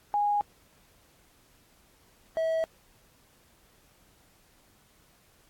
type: tone pair in turn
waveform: sine / triangle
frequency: 824 / 647.7 Hz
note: G#5 / E5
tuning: -14 / -31 cents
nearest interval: major third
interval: 417 cents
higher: first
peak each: -23 dBFS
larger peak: neither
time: 0.14-0.41 / 2.37-2.64 s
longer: neither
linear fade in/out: 0 ms
effects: pink hiss -62 dBFS RMS until 5.49 s + AAC 64 kbps